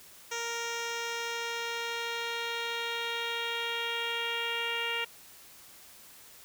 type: tone with low-pass filter sweep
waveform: 10% pulse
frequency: 466.2 Hz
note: A#4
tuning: in tune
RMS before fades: -34 dBFS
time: 0.31-5.05 s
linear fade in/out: 10 ms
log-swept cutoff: 5700 to 2900 Hz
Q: 3.6
effects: white hiss -53 dBFS RMS until 6.44 s